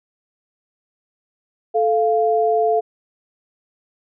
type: tone pair together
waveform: sine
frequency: 438 / 695.3 Hz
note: A4 / F5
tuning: -8 / -8 cents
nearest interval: minor sixth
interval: 800 cents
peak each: -17 dBFS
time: 1.74-2.81 s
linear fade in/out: 20 ms
effects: none